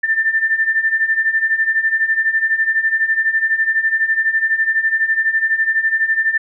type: beating tone pair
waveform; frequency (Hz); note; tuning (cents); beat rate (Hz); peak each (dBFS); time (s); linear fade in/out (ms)
sine; 1778 / 1790; A6 / A6; +18 / +29; 12; -19 / -15; 0.03-6.38; 10
effects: none